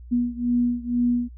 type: beating tone pair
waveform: sine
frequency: 241.3 / 243.4 Hz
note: B3 / B3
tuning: -40 / -25 cents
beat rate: 2.1 Hz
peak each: -22 / -24 dBFS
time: 0.11-1.29 s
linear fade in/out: 20 ms
effects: added 60 Hz sine -39 dBFS peak until 1.37 s